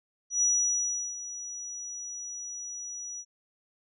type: tone with ADSR envelope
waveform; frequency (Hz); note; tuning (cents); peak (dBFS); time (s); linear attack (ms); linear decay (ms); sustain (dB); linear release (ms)
sine; 5850; F#8; -21; -21; 0.3-3.25; 120; 730; -15; 56
effects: none